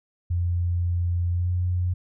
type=tone with pitch glide; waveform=sine; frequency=87.31 to 89.56 Hz; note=F2 to F2; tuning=0 to +44 cents; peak=-21 dBFS; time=0.3-1.94 s; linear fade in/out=10 ms; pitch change=+44 cents; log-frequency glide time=1.32-1.52 s; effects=none